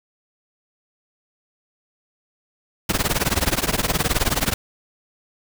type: noise with tremolo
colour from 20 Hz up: pink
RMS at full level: -17 dBFS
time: 2.89-4.54 s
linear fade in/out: 5 ms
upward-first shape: triangle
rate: 19 Hz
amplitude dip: 100%
effects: none